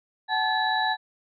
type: tone cluster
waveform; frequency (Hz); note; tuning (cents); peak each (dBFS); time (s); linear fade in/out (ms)
sine; 749 / 867 / 1723 / 3922; F#5 / A5 / A6 / B7; +21 / -26 / -37 / -13; -28 / -26 / -27 / -30; 0.28-0.97; 50
effects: none